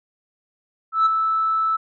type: tone with ADSR envelope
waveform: sine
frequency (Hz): 1313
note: E6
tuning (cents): -7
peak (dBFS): -10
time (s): 0.92-1.77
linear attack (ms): 140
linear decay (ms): 15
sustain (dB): -7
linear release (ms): 14
effects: tanh soft clip ceiling -11 dBFS